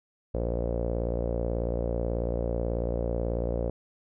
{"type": "tone with low-pass filter", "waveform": "sawtooth", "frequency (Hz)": 58.27, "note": "A#1", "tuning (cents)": 0, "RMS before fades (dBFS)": -29, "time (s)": [0.34, 3.7], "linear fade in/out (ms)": 5, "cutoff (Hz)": 530, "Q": 5.5, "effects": []}